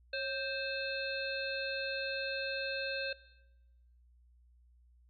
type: harmonic tone with a mistuned harmonic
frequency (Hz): 523.3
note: C5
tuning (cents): 0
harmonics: 1 / 3 / 5 / 7 / 8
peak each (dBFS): -38 / -39 / -41 / -46 / -42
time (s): 0.13-3.13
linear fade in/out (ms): 5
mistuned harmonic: 1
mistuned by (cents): +74
effects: noise-tail reverb RT60 1.0 s tail -20 dB re dry + added 60 Hz sine -61 dBFS peak until 5.09 s